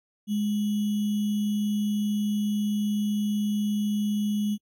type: tone with sample-and-hold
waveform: sine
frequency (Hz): 208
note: G#3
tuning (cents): +3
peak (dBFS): -23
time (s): 0.27-4.58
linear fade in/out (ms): 50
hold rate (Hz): 3150
effects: AAC 64 kbps